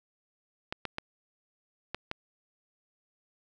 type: clicks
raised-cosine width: 0.3 ms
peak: -17 dBFS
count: 5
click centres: 0.725 / 0.853 / 0.984 / 1.946 / 2.114 s
effects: none